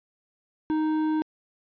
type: tone with hard clipping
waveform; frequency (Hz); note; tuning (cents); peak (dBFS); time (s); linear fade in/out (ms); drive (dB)
sine; 311.1; D#4; 0; -24; 0.7-1.22; 0; 8
effects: resampled to 11025 Hz